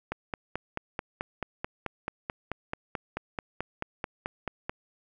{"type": "click train", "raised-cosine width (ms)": 0.5, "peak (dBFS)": -16, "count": 22, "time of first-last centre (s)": [0.12, 4.695], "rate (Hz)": 4.59, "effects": []}